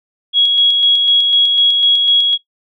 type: tone with tremolo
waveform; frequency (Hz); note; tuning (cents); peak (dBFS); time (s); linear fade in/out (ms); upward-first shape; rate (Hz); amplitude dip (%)
sine; 3322; G#7; 0; -7; 0.33-2.38; 50; square; 4; 30
effects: noise-tail reverb RT60 0.1 s tail -17 dB re dry